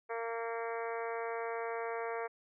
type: harmonic tone with a mistuned harmonic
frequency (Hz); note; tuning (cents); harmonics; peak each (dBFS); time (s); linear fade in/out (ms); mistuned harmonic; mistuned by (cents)
230; A#3; -23; 2 / 3 / 4 / 5 / 6 / 7 / 8 / 9 / 10; -38 / -42 / -44 / -46 / -48 / -49 / -50 / -51 / -52; 0.09-2.28; 20; 10; -25
effects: none